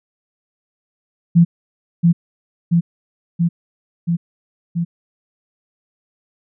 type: tone with echo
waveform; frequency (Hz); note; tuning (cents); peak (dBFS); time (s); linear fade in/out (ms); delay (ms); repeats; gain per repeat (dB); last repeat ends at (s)
sine; 170; F3; -46; -6; 1.35-1.45; 20; 680; 5; -2; 4.85
effects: none